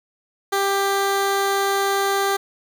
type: tone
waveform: 15% pulse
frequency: 394.8 Hz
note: G4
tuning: 12 cents sharp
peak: -12 dBFS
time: 0.52-2.37 s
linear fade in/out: 10 ms
effects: none